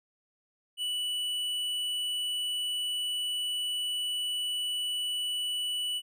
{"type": "tone with tanh clipping", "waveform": "triangle", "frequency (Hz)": 2960, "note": "F#7", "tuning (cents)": 0, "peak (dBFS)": -31, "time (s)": [0.77, 6.02], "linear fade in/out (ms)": 50, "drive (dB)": 13, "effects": []}